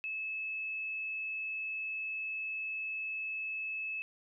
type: tone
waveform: sine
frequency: 2600 Hz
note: E7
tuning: 24 cents flat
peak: -35 dBFS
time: 0.04-4.02 s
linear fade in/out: 0 ms
effects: none